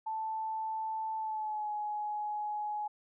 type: tone with pitch glide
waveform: sine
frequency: 880 to 840.3 Hz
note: A5 to G#5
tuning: 0 to +20 cents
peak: -33 dBFS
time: 0.06-2.88 s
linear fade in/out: 10 ms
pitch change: -80 cents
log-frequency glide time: 1.17-1.71 s
effects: none